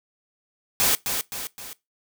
white noise with echo, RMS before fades -20 dBFS, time 0.8-0.95 s, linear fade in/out 0 ms, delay 260 ms, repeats 3, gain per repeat -6 dB, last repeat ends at 1.73 s, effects noise-tail reverb RT60 0.2 s tail -20 dB re dry

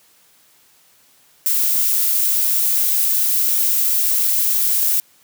violet noise, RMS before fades -17 dBFS, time 1.46-5 s, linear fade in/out 0 ms, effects white hiss -54 dBFS RMS until 5.23 s + high-pass 80 Hz 12 dB/octave

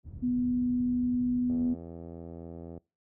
pink low-pass noise, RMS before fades -40 dBFS, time 0.03-1.75 s, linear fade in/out 50 ms, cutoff 120 Hz, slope 12 dB/octave
sine tone, 246.9 Hz, B3, in tune, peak -25 dBFS, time 0.22-1.75 s, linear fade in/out 20 ms
click train, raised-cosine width 2 ms, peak -30 dBFS, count 108, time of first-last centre 1.5-2.777 s, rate 83.8 Hz
effects noise-tail reverb RT60 0.3 s tail -25 dB re dry + high-pass 60 Hz 12 dB/octave

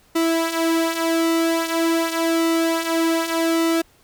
sawtooth tone with flanger, 329.6 Hz, E4, in tune, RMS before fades -20 dBFS, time 0.15-3.82 s, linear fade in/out 10 ms, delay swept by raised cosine 1.8 to 7.3 ms, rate 0.43 Hz, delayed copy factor -0.6, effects pink hiss -56 dBFS RMS until 4.03 s

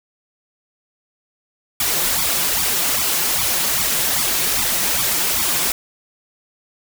white noise with flanger, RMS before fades -19 dBFS, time 1.8-5.72 s, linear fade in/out 2 ms, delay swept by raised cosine 0.85 to 5.95 ms, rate 2.5 Hz, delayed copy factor +0.9, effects none

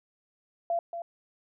sine tone with echo, 682 Hz, F5, 41 cents flat, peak -25 dBFS, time 0.7-0.79 s, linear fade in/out 2 ms, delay 230 ms, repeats 1, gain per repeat -8 dB, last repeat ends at 1.02 s, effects none

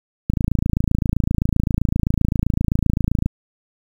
click train, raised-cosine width 5 ms, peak -5 dBFS, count 83, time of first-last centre 0.3-3.26 s, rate 27.7 Hz, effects 7-bit

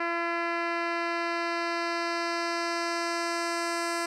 10% pulse tone with low-pass filter sweep, 339.5 Hz, F4, 49 cents flat, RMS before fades -30 dBFS, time 0-4.06 s, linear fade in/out 5 ms, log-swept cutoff 2400 to 8500 Hz, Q 1.3, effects none

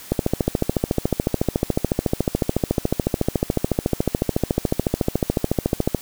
click train, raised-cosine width 2 ms, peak -4 dBFS, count 82, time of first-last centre 0.12-5.947 s, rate 13.9 Hz, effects white hiss -40 dBFS RMS until 6.01 s

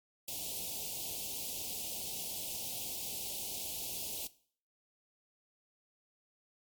white band-stop noise, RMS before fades -40 dBFS, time 0.28-4.27 s, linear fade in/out 2 ms, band 850 to 2600 Hz, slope 48 dB/octave, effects noise-tail reverb RT60 0.5 s tail -18 dB re dry + MP3 96 kbps

